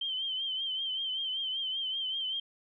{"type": "tone with vibrato", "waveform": "sine", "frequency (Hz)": 3117, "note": "G7", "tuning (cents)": -11, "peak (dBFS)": -31, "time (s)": [0.01, 2.4], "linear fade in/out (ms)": 5, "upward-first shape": "triangle", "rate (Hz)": 5.2, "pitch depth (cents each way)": 69, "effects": []}